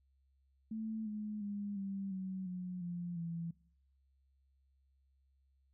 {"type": "tone with pitch steps", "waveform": "sine", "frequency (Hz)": [220, 211.6, 203.6, 195.88, 188.45, 181.29, 174.41, 167.79], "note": ["A3", "G#3", "G#3", "G3", "F#3", "F#3", "F3", "E3"], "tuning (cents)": [0, 33, -34, -1, 32, -35, -2, 31], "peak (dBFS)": -38, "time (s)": [0.71, 3.51], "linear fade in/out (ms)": 5, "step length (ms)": 350, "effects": ["noise-tail reverb RT60 0.6 s tail -23 dB re dry", "added 67 Hz sine -70 dBFS peak until 5.73 s"]}